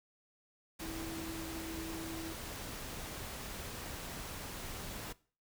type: tone in noise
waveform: sine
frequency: 326 Hz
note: E4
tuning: 19 cents flat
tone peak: -42 dBFS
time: 0.81-2.33 s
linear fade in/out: 10 ms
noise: pink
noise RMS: -44 dBFS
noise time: 0.79-5.13 s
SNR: -1 dB
effects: noise-tail reverb RT60 0.4 s tail -20 dB re dry